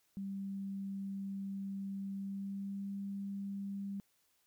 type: tone with pitch glide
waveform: sine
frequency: 196 to 198.28 Hz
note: G3 to G3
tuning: 0 to +20 cents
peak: -38 dBFS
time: 0.17-4 s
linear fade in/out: 0 ms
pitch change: +20 cents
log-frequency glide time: 2.12-2.9 s
effects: white hiss -75 dBFS RMS until 4.46 s